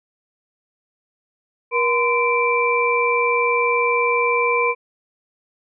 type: tone cluster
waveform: sine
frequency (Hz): 476.9 / 1023 / 2344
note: A#4 / C6 / D7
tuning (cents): +39 / -39 / -4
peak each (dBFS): -20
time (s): 1.71-4.75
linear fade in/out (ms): 50
effects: none